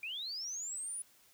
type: linear sweep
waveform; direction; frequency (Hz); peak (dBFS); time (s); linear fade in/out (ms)
sine; up; 2349 to 9956; -38; 0.03-1.02; 2
effects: white hiss -65 dBFS RMS until 1.33 s